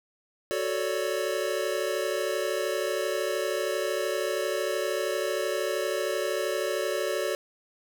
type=chord; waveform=square; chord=D major seventh; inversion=first; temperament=equal; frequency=370 / 440 / 554.4 / 587.3 Hz; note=F#4 / A4 / C#5 / D5; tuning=0 / 0 / 0 / 0 cents; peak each=-33 dBFS; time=0.51-7.35 s; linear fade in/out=0 ms; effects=none